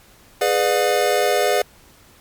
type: chord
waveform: square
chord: G# diminished seventh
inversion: none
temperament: just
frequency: 415.3 / 498.4 / 598 / 717.6 Hz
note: G#4 / B4 / D5 / F5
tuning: 0 / +16 / +31 / +47 cents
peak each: -22 dBFS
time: 0.41-1.62 s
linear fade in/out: 5 ms
effects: pink hiss -50 dBFS RMS until 2.2 s + MP3 96 kbps

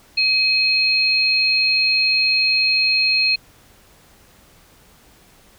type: tone pair together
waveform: sine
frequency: 2531 / 4237 Hz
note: D#7 / C8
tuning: +29 / +21 cents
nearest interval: major sixth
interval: 892 cents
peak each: -17 dBFS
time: 0.17-3.36 s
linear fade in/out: 10 ms
effects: pink hiss -51 dBFS RMS until 5.58 s

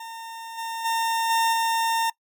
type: tone with level steps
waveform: 40% pulse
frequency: 911 Hz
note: A#5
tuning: 40 cents flat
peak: -34 / -28 / -21 / -18 / -20 dBFS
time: 0-2.1 s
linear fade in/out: 5 ms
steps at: 0.57 / 0.84 / 1.29 / 1.52 s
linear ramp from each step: 20 ms
effects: noise-tail reverb RT60 0.1 s tail -21 dB re dry

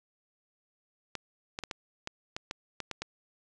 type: clicks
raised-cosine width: 0.2 ms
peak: -18 dBFS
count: 10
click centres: 1.153 / 1.589 / 1.637 / 1.712 / 2.074 / 2.365 / 2.511 / 2.803 / 2.913 / 3.02 s
effects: resampled to 22050 Hz

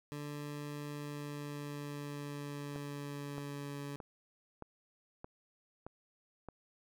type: tone with pitch glide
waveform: 20% pulse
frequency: 146.4 to 142.4 Hz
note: D3 to C#3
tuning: -5 to +47 cents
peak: -36 dBFS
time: 0.12-3.96 s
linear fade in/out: 0 ms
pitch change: -48 cents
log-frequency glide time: 0.91-3.78 s
type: click train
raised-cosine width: 1 ms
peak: -31 dBFS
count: 7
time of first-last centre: 2.76-6.487 s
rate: 1.61 Hz
effects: none

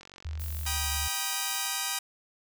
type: click train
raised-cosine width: 0.2 ms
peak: -30 dBFS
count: 36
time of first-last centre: 0.01-0.763 s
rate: 46.5 Hz
type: tone with pitch glide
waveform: sine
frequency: 77.78 to 72.57 Hz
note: D#2 to D2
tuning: 0 to -20 cents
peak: -32 dBFS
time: 0.25-1.08 s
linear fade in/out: 5 ms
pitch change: -120 cents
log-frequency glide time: 0.44-0.88 s
type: noise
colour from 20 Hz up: violet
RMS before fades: -42 dBFS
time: 0.39-1.68 s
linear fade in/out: 20 ms
type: chord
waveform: 5% pulse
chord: G augmented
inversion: none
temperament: equal with one note detuned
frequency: 784 / 962.4 / 1244.5 Hz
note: G5 / B5 / D#6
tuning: 0 / -45 / 0 cents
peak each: -22 dBFS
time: 0.66-1.99 s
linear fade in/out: 5 ms
effects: none

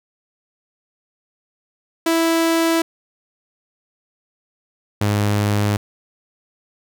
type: tone pair in turn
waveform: sawtooth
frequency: 329.6 / 103.43 Hz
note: E4 / G#2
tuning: 0 / -7 cents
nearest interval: octave + minor sixth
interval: 2007 cents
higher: first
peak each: -11 / -12 dBFS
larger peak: first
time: 2.06-2.82 / 5.01-5.77 s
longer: neither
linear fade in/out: 5 ms
effects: none

